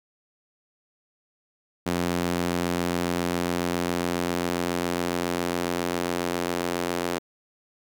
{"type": "tone with high-pass filter sweep", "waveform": "sawtooth", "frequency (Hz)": 87.31, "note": "F2", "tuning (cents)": 0, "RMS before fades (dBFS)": -27, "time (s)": [1.86, 7.19], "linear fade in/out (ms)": 10, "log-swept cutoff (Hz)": [210, 340], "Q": 1.1, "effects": []}